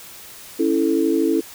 sine chord, A major, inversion first, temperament equal, 277.2 / 329.6 / 440 Hz, C#4 / E4 / A4, 0 / 0 / 0 cents, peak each -21 / -18 / -22 dBFS, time 0.59-1.41 s, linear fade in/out 10 ms, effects white hiss -40 dBFS RMS until 1.54 s

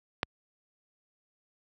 click, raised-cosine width 0.3 ms, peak -10 dBFS, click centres 0.231 s, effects high-pass 60 Hz 12 dB/octave

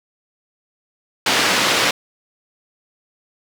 white band-pass noise, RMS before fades -17 dBFS, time 1.26-1.91 s, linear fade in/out 5 ms, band 180 to 3800 Hz, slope 12 dB/octave, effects none

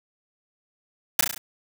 white noise with echo, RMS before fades -17 dBFS, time 1.19-1.21 s, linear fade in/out 2 ms, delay 34 ms, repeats 5, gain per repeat -4 dB, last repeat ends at 1.38 s, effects none

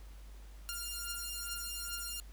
5% pulse beating tone pair, 1400 / 1402.4 Hz, F6 / F6, +4 / +7 cents, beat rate 2.4 Hz, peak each -30 / -30 dBFS, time 0.69-2.2 s, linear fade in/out 0 ms, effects added 50 Hz sine -48 dBFS peak until 2.32 s + pink hiss -62 dBFS RMS until 2.32 s

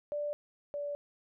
sine tone pair in turn, 587.3 / 578.5 Hz, D5 / D5, 0 / -26 cents, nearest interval unison, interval 26 cents, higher first, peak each -32 / -34 dBFS, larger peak first, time 0.12-0.33 / 0.74-0.95 s, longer neither, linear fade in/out 0 ms, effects none

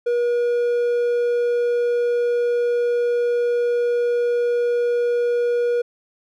triangle tone, 480 Hz, B4, 49 cents flat, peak -15 dBFS, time 0.06-5.82 s, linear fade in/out 10 ms, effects none

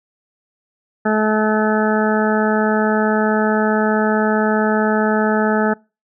harmonic tone, 215.4 Hz, A3, 37 cents flat, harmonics 1 / 2 / 3 / 4 / 6 / 7 / 8, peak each -17 / -20 / -22 / -23 / -25 / -25 / -26 dBFS, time 1.05-5.74 s, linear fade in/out 10 ms, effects noise-tail reverb RT60 0.3 s tail -26 dB re dry

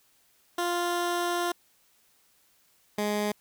15% pulse tone pair in turn, 349.2 / 208.4 Hz, F4 / G#3, 0 / +6 cents, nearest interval major sixth, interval 894 cents, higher first, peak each -20 dBFS, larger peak neither, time 0.58-1.52 / 2.98-3.32 s, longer first, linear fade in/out 5 ms, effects white hiss -65 dBFS RMS until 3.4 s

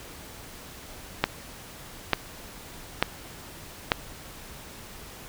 click train, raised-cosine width 0.3 ms, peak -3 dBFS, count 4, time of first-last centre 1.24-3.919 s, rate 1.12 Hz, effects pink hiss -44 dBFS RMS until 5.28 s

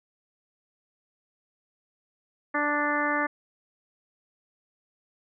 harmonic tone, 293.7 Hz, D4, in tune, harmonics 1 / 2 / 3 / 4 / 5 / 6 / 7, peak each -31 / -32 / -32 / -30 / -33 / -29 / -35 dBFS, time 2.54-3.27 s, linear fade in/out 10 ms, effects none

